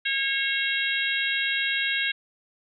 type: harmonic tone with a mistuned harmonic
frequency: 544 Hz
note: C#5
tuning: 33 cents flat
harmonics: 3 / 4 / 5 / 6 / 7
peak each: -28 / -29 / -30 / -31 / -31 dBFS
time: 0.05-2.12 s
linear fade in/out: 10 ms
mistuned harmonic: 5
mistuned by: +15 cents
effects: none